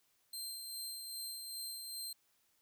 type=tone with tremolo; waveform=20% pulse; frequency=4154 Hz; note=C8; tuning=13 cents flat; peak=-35 dBFS; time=0.33-2.13 s; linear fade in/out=5 ms; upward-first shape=sine; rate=2.5 Hz; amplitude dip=35%; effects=white hiss -75 dBFS RMS until 2.61 s